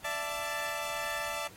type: chord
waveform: 15% pulse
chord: D suspended second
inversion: none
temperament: equal with one note detuned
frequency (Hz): 587.3 / 667.3 / 880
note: D5 / E5 / A5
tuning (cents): 0 / +21 / 0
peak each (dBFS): -31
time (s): 0.04-1.48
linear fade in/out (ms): 10
effects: pink hiss -54 dBFS RMS until 1.56 s + AAC 48 kbps